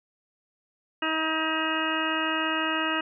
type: harmonic tone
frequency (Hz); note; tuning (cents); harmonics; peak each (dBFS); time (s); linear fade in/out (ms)
317.3; D#4; +34; 1 / 2 / 3 / 4 / 5 / 6 / 8 / 9; -31 / -35 / -34 / -31 / -32 / -34 / -35 / -32; 1.02-3.01; 5
effects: none